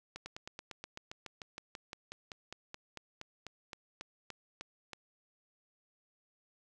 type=slowing click train; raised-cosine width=0.2 ms; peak=-26 dBFS; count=26; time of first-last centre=0.16-4.933 s; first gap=100 ms; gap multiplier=1.05; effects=none